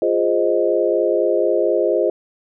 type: chord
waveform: sine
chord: F minor seventh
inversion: none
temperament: equal with one note detuned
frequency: 349.2 / 413.4 / 523.3 / 622.3 Hz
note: F4 / Ab4 / C5 / Eb5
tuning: 0 / -8 / 0 / 0 cents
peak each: -20 dBFS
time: 0.02-2.1 s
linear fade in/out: 2 ms
effects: none